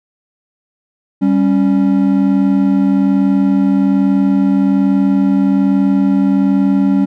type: tone pair together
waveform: triangle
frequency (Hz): 196.01 / 277.2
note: G3 / C#4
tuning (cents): 0 / 0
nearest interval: tritone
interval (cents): 600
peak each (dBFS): -10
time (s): 1.21-7.06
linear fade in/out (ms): 20
effects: none